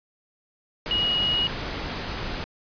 sine tone in noise, 2893 Hz, F#7, 40 cents flat, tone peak -21 dBFS, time 0.91-1.47 s, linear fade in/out 0 ms, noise pink, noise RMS -31 dBFS, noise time 0.86-2.44 s, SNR +7 dB, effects resampled to 11025 Hz

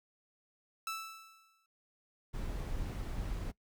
sawtooth tone with exponential decay, 1318.5 Hz, E6, in tune, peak -31 dBFS, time 0.87-1.66 s, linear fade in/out 2 ms, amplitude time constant 170 ms
brown noise, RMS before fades -38 dBFS, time 2.33-3.52 s, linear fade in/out 20 ms
effects noise-tail reverb RT60 0.1 s tail -21 dB re dry

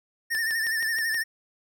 square tone with vibrato, 1800 Hz, A6, 39 cents sharp, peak -25 dBFS, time 0.3-1.24 s, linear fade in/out 20 ms, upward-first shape sine, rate 12 Hz, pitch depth 59 cents each way
click train, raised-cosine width 0.2 ms, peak -22 dBFS, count 6, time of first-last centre 0.35-1.145 s, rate 6.29 Hz
effects none

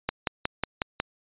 click train, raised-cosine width 0.3 ms, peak -9 dBFS, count 6, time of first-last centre 0.09-1.001 s, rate 5.49 Hz, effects resampled to 8000 Hz

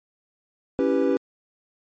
triangle chord, C# half-diminished seventh, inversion none, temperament equal, 277.2 / 329.6 / 392 / 493.9 Hz, C#4 / E4 / G4 / B4, 0 / 0 / 0 / 0 cents, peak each -21 / -25 / -22 / -22 dBFS, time 0.79-1.17 s, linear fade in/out 0 ms, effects MP3 32 kbps

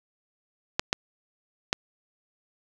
clicks, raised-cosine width 0.2 ms, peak -5 dBFS, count 3, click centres 0.795 / 0.929 / 1.729 s, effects none

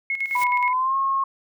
sine tone with tremolo, 2173 Hz, C#7, 35 cents flat, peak -21 dBFS, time 0.1-0.73 s, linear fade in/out 2 ms, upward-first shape square, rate 9.5 Hz, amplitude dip 65%
white noise with exponential growth, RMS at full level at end -32 dBFS, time 0.17-0.44 s, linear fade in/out 5 ms, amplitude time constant 57 ms
sine tone with pitch glide, 987.8 to 1083.4 Hz, B5 to C#6, 0 to -40 cents, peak -19 dBFS, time 0.35-1.24 s, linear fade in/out 5 ms, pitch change +160 cents, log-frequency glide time 0.66-0.96 s
effects none

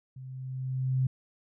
sine tone with level ramp, 130.3 Hz, C3, 7 cents flat, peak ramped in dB -41 to -22 dBFS, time 0.16-1.07 s, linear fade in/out 5 ms, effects none

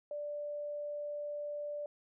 sine tone, 587.3 Hz, D5, in tune, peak -37 dBFS, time 0.11-1.86 s, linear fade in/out 2 ms, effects none

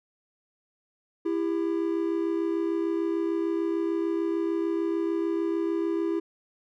triangle tone pair together, 332.4 / 399.1 Hz, E4 / G4, +15 / +31 cents, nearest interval minor third, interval 316 cents, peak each -24 / -28 dBFS, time 1.25-6.2 s, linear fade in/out 10 ms, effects none

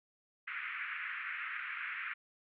white band-pass noise, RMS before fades -41 dBFS, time 0.47-2.14 s, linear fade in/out 10 ms, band 1300 to 2400 Hz, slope 48 dB/octave, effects none

